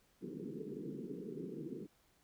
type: band-pass noise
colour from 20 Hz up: white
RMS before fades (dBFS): -45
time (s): 0.21-1.87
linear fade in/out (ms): 20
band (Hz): 140 to 450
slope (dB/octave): 96
effects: pink hiss -72 dBFS RMS until 2.23 s